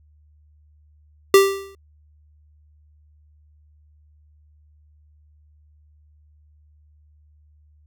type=tone with exponential decay; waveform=square; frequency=392 Hz; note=G4; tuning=in tune; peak=-7 dBFS; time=1.34-1.75 s; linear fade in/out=2 ms; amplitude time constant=89 ms; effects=added 75 Hz sine -52 dBFS peak until 7.86 s